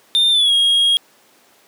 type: tone with pitch glide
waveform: triangle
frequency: 3611 to 3273 Hz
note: A7 to G#7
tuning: +44 to -26 cents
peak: -10 dBFS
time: 0.15-0.97 s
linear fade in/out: 0 ms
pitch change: -170 cents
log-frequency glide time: 0.3-0.53 s
effects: pink hiss -52 dBFS RMS until 1.67 s + high-pass 300 Hz 12 dB/octave